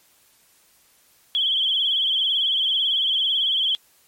sine tone with vibrato, 3224 Hz, G7, 48 cents sharp, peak -18 dBFS, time 1.35-3.75 s, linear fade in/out 0 ms, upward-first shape sine, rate 18 Hz, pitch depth 88 cents each way, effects white hiss -58 dBFS RMS until 4.07 s + MP3 64 kbps

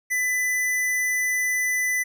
square tone, 1999 Hz, B6, 20 cents sharp, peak -22 dBFS, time 0.1-2.04 s, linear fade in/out 20 ms, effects none

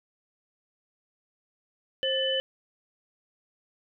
sine tone cluster, 530 / 1756 / 3009 Hz, C5 / A6 / F#7, +22 / -4 / +28 cents, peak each -28 / -35 / -27 dBFS, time 2.03-2.4 s, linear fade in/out 0 ms, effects none

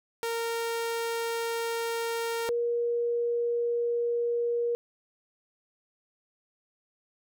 sawtooth / sine tone pair in turn, 461.8 / 474 Hz, A#4 / A#4, -16 / +29 cents, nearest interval unison, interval 45 cents, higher second, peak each -25 dBFS, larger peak neither, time 0.23-2.49 / 2.49-4.75 s, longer neither, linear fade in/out 0 ms, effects none

